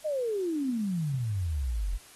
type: exponential sweep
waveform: sine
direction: down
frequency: 638 to 41.18 Hz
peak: -27 dBFS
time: 0.04-1.98 s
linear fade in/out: 20 ms
effects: white hiss -53 dBFS RMS until 2.15 s + AAC 32 kbps